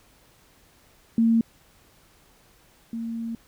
sine tone pair in turn, 228.1 / 229.2 Hz, A#3 / A#3, -37 / -29 cents, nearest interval unison, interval 8 cents, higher second, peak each -16 / -28 dBFS, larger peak first, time 1.18-1.41 / 2.93-3.35 s, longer second, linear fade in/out 2 ms, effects pink hiss -58 dBFS RMS until 3.47 s

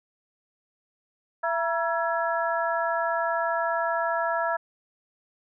harmonic tone with a mistuned harmonic, 335 Hz, E4, 28 cents sharp, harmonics 2 / 3 / 4 / 5, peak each -27 / -29 / -30 / -31 dBFS, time 1.43-4.57 s, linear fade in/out 10 ms, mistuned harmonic 3, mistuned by -85 cents, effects none

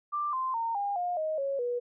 sine tone with pitch steps, 1182 / 1040.9 / 916.7 / 807.3 / 711 / 626.1 / 551.4 / 485.6 Hz, D6 / C6 / A#5 / G#5 / F5 / D#5 / C#5 / B4, +11 / -9 / -29 / -49 / +31 / +11 / -9 / -29 cents, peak -28 dBFS, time 0.12-1.8 s, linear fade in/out 20 ms, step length 210 ms, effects none

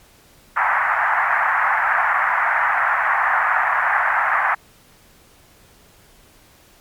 white band-pass noise, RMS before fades -18 dBFS, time 0.56-4.55 s, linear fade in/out 10 ms, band 730 to 1900 Hz, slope 48 dB/octave, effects pink hiss -51 dBFS RMS until 6.8 s + MP3 96 kbps

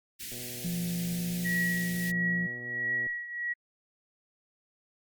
white band-stop noise, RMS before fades -40 dBFS, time 0.19-2.12 s, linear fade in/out 20 ms, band 370 to 1700 Hz, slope 48 dB/octave
click train, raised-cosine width 2 ms, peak -34 dBFS, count 336, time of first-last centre 0.32-3.066 s, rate 122 Hz
sine tone with pitch glide, 173.6 to 176.33 Hz, F3 to F3, -10 to +17 cents, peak -30 dBFS, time 0.64-2.47 s, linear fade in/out 10 ms, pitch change +27 cents, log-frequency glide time 1.13-1.48 s
sine tone with tremolo, 1918 Hz, A#6, 49 cents sharp, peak -26 dBFS, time 1.44-3.54 s, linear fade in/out 20 ms, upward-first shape triangle, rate 1.5 Hz, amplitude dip 80%
effects Opus 48 kbps

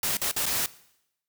white noise with dropouts, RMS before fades -27 dBFS, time 0.03-0.66 s, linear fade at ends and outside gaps 2 ms, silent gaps 0.17-0.215 / 0.314-0.363 / 0.457-0.463 s, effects noise-tail reverb RT60 0.8 s tail -19 dB re dry

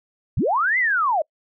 sine linear two-way sweep, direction up then down, 56.8 to 2093 to 578 Hz, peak -17 dBFS, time 0.37-1.22 s, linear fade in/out 5 ms, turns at 0.78 s, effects noise-tail reverb RT60 0.1 s tail -26 dB re dry

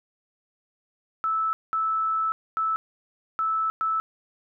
sine tone bursts at uneven times, 1311 Hz, E6, 10 cents flat, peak -22 dBFS, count 5, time 1.24-1.53 / 1.73-2.32 / 2.57-2.76 / 3.39-3.7 / 3.81-4 s, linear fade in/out 0 ms, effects none

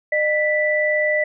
sine tone pair together, 608 / 1975.5 Hz, D#5 / B6, -40 / 0 cents, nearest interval octave + minor sixth, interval 2040 cents, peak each -19 dBFS, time 0.12-1.24 s, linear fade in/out 5 ms, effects none

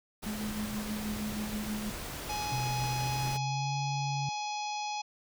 pink noise, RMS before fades -40 dBFS, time 0.22-3.38 s, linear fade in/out 20 ms
sine tone with tremolo, 212.1 Hz, G#3, 37 cents sharp, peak -32 dBFS, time 0.26-1.9 s, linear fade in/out 5 ms, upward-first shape sine, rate 6.3 Hz, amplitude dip 50%
harmonic tone, 838 Hz, G#5, 15 cents sharp, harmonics 1 / 3 / 4 / 5 / 6 / 7 / 8, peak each -34 / -42 / -47 / -46 / -45 / -46 / -54 dBFS, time 2.29-5.02 s, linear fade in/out 10 ms
sine tone with pitch glide, 126.8 to 139.08 Hz, B2 to C#3, +46 to +6 cents, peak -32 dBFS, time 2.52-4.29 s, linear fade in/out 2 ms, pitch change +160 cents, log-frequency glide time 2.95-3.75 s
effects none

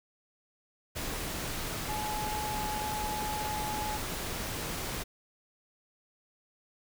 sine tone in noise, 849 Hz, G#5, 38 cents sharp, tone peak -34 dBFS, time 1.88-3.98 s, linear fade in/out 20 ms, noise pink, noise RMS -36 dBFS, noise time 0.95-5.04 s, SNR -1 dB, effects none

